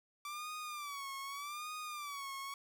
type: tone with vibrato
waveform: sawtooth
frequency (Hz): 1162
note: D6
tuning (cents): -19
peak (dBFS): -38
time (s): 0.25-2.54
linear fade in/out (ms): 2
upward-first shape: sine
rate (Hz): 0.83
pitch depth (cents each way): 110
effects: none